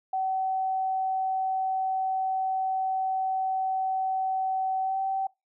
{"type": "tone with pitch glide", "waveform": "sine", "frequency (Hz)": [760, 770.6], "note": ["F#5", "G5"], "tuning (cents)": [46, -30], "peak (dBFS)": -25, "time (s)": [0.13, 5.27], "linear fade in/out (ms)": 5, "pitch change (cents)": 24, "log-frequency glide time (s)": [4.82, 4.98], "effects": ["noise-tail reverb RT60 0.2 s tail -22 dB re dry"]}